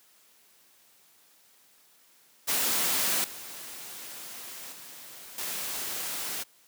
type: noise with level steps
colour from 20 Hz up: white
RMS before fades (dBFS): -27 / -42 / -46 / -34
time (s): 2.47-6.44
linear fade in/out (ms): 20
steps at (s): 3.24 / 4.72 / 5.38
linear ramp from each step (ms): 2
effects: white hiss -61 dBFS RMS until 6.67 s + high-pass 150 Hz 12 dB/octave